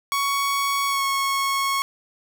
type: tone with pitch glide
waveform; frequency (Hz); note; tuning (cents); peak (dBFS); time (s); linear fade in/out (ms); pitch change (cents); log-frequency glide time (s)
sawtooth; 1116 to 1098.7; C#6 to C#6; +11 to -16; -17; 0.12-1.82; 0; -27; 0.88-1.03
effects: none